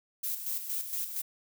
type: noise with tremolo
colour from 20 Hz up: violet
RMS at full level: -33 dBFS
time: 0.23-1.22 s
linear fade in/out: 10 ms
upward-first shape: square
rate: 4.3 Hz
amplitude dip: 55%
effects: none